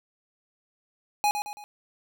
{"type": "tone with echo", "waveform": "square", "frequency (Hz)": 830.6, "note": "G#5", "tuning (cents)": 0, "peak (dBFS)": -21, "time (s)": [1.24, 1.31], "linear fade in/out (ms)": 0, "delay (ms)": 110, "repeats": 3, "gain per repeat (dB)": -7, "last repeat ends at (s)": 1.64, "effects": []}